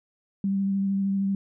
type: tone with vibrato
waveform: sine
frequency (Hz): 196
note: G3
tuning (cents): 0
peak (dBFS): -22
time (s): 0.44-1.35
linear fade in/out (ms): 2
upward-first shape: sine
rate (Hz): 13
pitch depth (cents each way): 15
effects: none